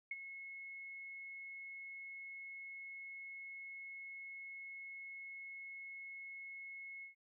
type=tone with ADSR envelope; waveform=sine; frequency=2180 Hz; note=C#7; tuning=29 cents flat; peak=-37 dBFS; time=0.11-7.15 s; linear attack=4 ms; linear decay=32 ms; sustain=-10 dB; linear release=120 ms; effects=none